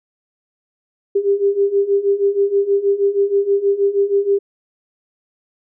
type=beating tone pair; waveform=sine; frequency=395.5 / 401.8 Hz; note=G4 / G4; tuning=+15 / +43 cents; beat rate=6.3 Hz; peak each=-18 / -15 dBFS; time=1.15-4.39 s; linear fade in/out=10 ms; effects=none